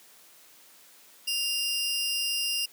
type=tone pair together; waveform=sawtooth; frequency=2794 / 5013 Hz; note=F7 / D#8; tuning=0 / +12 cents; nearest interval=minor seventh; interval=1012 cents; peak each=-25 / -29 dBFS; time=1.27-2.66 s; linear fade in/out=10 ms; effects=white hiss -55 dBFS RMS until 2.72 s + high-pass 200 Hz 12 dB/octave